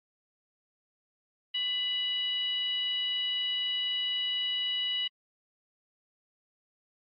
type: tone with frequency modulation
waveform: sine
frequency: 2928 Hz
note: F#7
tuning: 19 cents flat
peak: -28 dBFS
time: 1.54-5.08 s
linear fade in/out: 10 ms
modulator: 924 Hz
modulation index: 0.48
effects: AAC 32 kbps